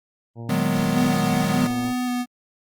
harmonic tone, 116.54 Hz, A#2, in tune, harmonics 1 / 2 / 3 / 4 / 5 / 6 / 7 / 8, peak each -32 / -38 / -42 / -44 / -46 / -48 / -49 / -50 dBFS, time 0.35-1.94 s, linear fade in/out 50 ms
square chord, G# minor seventh, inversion second, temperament equal, 155.56 / 185 / 207.7 / 246.9 Hz, D#3 / F#3 / G#3 / B3, 0 / 0 / 0 / 0 cents, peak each -26 dBFS, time 0.49-1.67 s, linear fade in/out 5 ms
square tone with vibrato, 247.8 Hz, B3, 6 cents sharp, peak -23 dBFS, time 0.94-2.26 s, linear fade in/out 50 ms, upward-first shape square, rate 2.2 Hz, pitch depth 10 cents each way
effects Opus 32 kbps

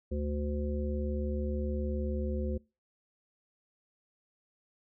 harmonic tone, 73.42 Hz, D2, in tune, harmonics 1 / 3 / 5 / 7, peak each -32 / -37 / -39 / -40 dBFS, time 0.11-2.58 s, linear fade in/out 10 ms, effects noise-tail reverb RT60 0.3 s tail -25 dB re dry

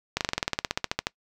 slowing click train, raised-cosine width 0.2 ms, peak -7 dBFS, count 17, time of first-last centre 0.17-1.069 s, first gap 38 ms, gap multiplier 1.05, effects noise-tail reverb RT60 0.1 s tail -24 dB re dry

